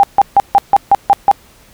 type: tone bursts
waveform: sine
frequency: 800 Hz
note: G5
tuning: 35 cents sharp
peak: -3 dBFS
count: 8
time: 0-1.314 s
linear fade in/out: 0 ms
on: 33 ms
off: 150 ms
effects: pink hiss -45 dBFS RMS until 1.73 s